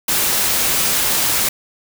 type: noise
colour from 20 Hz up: white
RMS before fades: -17 dBFS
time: 0.08-1.49 s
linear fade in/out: 5 ms
effects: none